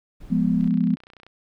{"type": "noise", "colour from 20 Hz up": "brown", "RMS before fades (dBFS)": -41, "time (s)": [0.2, 0.69], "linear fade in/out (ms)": 10}
{"type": "chord", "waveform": "sine", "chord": "F diminished", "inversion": "none", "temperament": "equal", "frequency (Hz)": [174.61, 207.7, 246.9], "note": ["F3", "Ab3", "Cb4"], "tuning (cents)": [0, 0, 0], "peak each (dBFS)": -22, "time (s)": [0.3, 0.96], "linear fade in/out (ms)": 20}
{"type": "click train", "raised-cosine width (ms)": 0.3, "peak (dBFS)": -31, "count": 21, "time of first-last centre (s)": [0.61, 1.266], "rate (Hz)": 30.5}
{"effects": []}